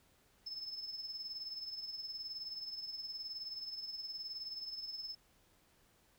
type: tone with tremolo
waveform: sine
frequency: 5240 Hz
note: E8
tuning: 11 cents flat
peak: -37 dBFS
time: 0.46-5.15 s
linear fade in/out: 10 ms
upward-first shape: triangle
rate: 19 Hz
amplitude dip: 75%
effects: tanh soft clip ceiling -38 dBFS + pink hiss -70 dBFS RMS until 6.18 s